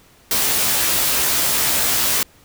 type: noise with comb filter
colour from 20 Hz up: white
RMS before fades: -18 dBFS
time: 0.31-2.23 s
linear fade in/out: 2 ms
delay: 15 ms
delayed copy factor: +0.75
effects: pink hiss -51 dBFS RMS until 2.44 s